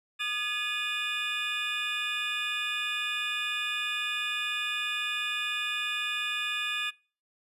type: tone cluster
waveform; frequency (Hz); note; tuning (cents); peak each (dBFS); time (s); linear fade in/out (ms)
triangle; 1221 / 1694 / 2475 / 2871 / 3546; D#6 / G#6 / D#7 / F7 / A7; -33 / +34 / -10 / +47 / +13; -38 / -35 / -31 / -36 / -34; 0.19-6.91; 20
effects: noise-tail reverb RT60 0.4 s tail -25 dB re dry + resampled to 32000 Hz